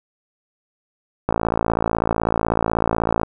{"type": "click train", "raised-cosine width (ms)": 1, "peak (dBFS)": -4, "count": 110, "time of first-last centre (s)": [1.29, 3.233], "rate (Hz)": 56.1, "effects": []}